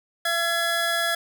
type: tone pair together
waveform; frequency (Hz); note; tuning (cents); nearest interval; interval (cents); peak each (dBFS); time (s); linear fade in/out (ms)
25% pulse; 677.6 / 1684; E5 / G#6; +48 / +24; octave + major third; 1576; -22 / -20; 0.25-1.15; 5
effects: none